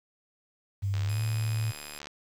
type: tone with pitch glide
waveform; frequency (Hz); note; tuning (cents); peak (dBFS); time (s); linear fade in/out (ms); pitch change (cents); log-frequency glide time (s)
sine; 98.9 to 109.74; G2 to A2; +16 to -4; -26; 0.82-1.72; 20; +180; 1.05-1.21
type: click train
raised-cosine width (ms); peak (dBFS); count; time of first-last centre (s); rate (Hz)
0.2; -23; 85; 0.94-2.071; 74.3
type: tone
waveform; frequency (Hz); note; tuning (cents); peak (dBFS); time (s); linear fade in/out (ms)
5% pulse; 2499; D#7; +7; -32; 1.09-1.99; 5
effects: low-pass 12000 Hz 12 dB/octave + 9-bit